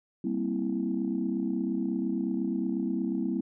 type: chord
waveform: sine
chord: C dominant seventh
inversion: second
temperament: equal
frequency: 196 / 233.1 / 261.6 / 329.6 Hz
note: G3 / Bb3 / C4 / E4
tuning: 0 / 0 / 0 / 0 cents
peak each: -32 dBFS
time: 0.24-3.41 s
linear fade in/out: 5 ms
effects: tanh soft clip ceiling -18 dBFS